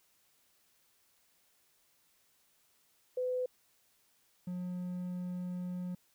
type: tone pair in turn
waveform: sine / triangle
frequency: 504 / 179.74 Hz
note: B4 / F#3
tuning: +35 / -50 cents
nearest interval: octave + tritone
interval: 1785 cents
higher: first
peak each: -31 / -34 dBFS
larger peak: first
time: 3.17-3.46 / 4.47-5.95 s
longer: second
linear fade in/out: 5 ms
effects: white hiss -71 dBFS RMS until 6.14 s